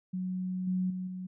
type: tone with level steps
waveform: sine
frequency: 184.3 Hz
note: F#3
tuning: 7 cents flat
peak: -31 / -27 / -33 / -36 dBFS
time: 0.13-1.27 s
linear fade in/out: 10 ms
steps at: 0.67 / 0.9 / 1.07 s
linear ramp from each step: 5 ms
effects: none